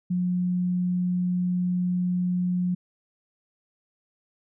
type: tone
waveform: sine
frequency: 179.6 Hz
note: F3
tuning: 49 cents sharp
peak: -22 dBFS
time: 0.1-2.75 s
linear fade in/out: 10 ms
effects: none